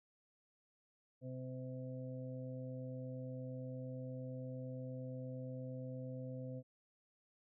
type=harmonic tone; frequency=128.6 Hz; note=C3; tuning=30 cents flat; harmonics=1 / 2 / 4 / 5; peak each=-45 / -49 / -49 / -59 dBFS; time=1.21-6.63 s; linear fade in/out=50 ms; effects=none